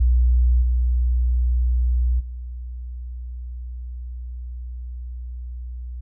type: tone with level steps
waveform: sine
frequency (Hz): 61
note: B1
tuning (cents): -21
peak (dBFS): -13 / -16 / -29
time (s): 0-6.01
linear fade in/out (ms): 10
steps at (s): 0.61 / 2.19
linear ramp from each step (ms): 20
effects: none